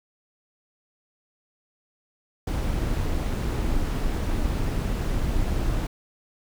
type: noise with amplitude modulation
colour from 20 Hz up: brown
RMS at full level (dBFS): -23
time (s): 2.47-5.87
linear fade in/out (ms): 5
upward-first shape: sine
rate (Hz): 277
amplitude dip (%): 40
effects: none